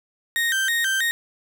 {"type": "tone with vibrato", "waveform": "35% pulse", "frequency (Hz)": 1705, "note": "G#6", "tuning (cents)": 45, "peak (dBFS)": -18, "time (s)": [0.36, 1.11], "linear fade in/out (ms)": 0, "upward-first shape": "square", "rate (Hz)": 3.1, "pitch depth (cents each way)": 150, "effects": []}